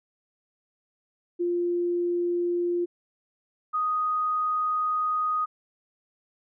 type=tone pair in turn; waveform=sine; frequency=349.2 / 1245.1 Hz; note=F4 / D#6; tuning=0 / +1 cents; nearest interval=octave + minor seventh; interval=2201 cents; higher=second; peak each=-23 dBFS; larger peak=neither; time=1.39-2.86 / 3.73-5.46 s; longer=second; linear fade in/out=20 ms; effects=none